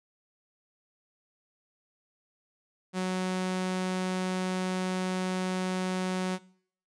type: tone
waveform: sawtooth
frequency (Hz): 185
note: F#3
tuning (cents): 0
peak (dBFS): -24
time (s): 2.93-6.39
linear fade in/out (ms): 50
effects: noise-tail reverb RT60 0.6 s tail -21 dB re dry + resampled to 22050 Hz